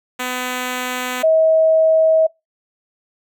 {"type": "tone pair in turn", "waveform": ["5% pulse", "sine"], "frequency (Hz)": [251.4, 639.9], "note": ["B3", "D#5"], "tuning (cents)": [31, 48], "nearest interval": "octave + major third", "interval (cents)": 1617, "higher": "second", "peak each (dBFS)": -10, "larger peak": "neither", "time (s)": [[0.19, 1.23], [1.23, 2.27]], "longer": "neither", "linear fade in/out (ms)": 10, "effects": ["noise-tail reverb RT60 0.2 s tail -22 dB re dry"]}